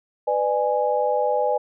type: chord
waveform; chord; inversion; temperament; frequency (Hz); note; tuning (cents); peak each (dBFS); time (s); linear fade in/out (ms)
sine; G# diminished; first; just; 498.4 / 598 / 830.6; B4 / D5 / G#5; +16 / +31 / 0; -23; 0.27-1.58; 10
effects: none